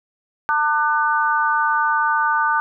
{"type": "harmonic tone", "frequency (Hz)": 299.3, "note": "D4", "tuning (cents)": 33, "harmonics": [3, 4, 5], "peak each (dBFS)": [-20, -20, -20], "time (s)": [0.49, 2.6], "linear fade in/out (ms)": 0, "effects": []}